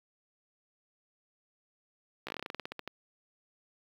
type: slowing click train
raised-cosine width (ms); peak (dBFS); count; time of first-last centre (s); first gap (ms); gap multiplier
0.3; -22; 16; 2.27-2.876; 15; 1.13
effects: high-pass 60 Hz 12 dB/octave + 8-bit